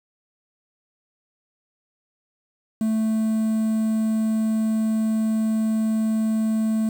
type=tone with quantisation; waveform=triangle; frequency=220 Hz; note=A3; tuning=in tune; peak=-17 dBFS; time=2.81-6.89 s; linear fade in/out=2 ms; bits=7; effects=none